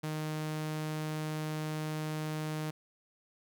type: tone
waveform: sawtooth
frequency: 154.7 Hz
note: D#3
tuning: 10 cents flat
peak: -30 dBFS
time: 0.03-2.71 s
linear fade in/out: 10 ms
effects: none